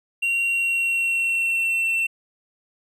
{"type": "tone with pitch glide", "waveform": "triangle", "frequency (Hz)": [2753, 2696], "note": ["F7", "E7"], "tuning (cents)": [-25, 38], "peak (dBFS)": -18, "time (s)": [0.22, 2.07], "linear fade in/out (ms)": 10, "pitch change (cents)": -37, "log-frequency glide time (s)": [0.45, 1.86], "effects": []}